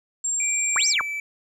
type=tone; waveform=sine; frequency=7430 Hz; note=A#8; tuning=7 cents flat; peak=-22 dBFS; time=0.24-0.93 s; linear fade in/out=10 ms
type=tone with pitch glide; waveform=triangle; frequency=2349 to 2313 Hz; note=D7 to D7; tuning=0 to -27 cents; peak=-25 dBFS; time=0.4-1.2 s; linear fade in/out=2 ms; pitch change=-27 cents; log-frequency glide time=0.75-0.8 s
type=linear two-way sweep; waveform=sine; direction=up then down; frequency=968 to 6200 to 968 Hz; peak=-20 dBFS; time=0.76-1.01 s; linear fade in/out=0 ms; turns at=0.88 s
effects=none